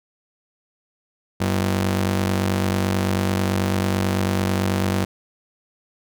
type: ring-modulated tone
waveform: sawtooth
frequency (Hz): 142.7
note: D3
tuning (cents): -49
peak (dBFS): -12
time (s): 1.4-5.05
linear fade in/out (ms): 10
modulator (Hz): 46.8
effects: none